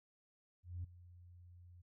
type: tone with ADSR envelope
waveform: sine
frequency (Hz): 88.3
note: F2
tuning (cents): +20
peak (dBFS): -38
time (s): 0.63-1.82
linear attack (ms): 210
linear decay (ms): 8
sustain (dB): -18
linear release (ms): 12
effects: tanh soft clip ceiling -36 dBFS